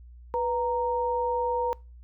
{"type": "tone pair together", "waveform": "sine", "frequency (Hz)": [492.7, 930], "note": ["B4", "A#5"], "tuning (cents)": [-4, -4], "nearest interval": "major seventh", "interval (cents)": 1100, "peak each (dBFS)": -27, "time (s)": [0.34, 1.73], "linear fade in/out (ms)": 0, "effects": ["noise-tail reverb RT60 0.3 s tail -25 dB re dry", "added 60 Hz sine -45 dBFS peak until 2.03 s"]}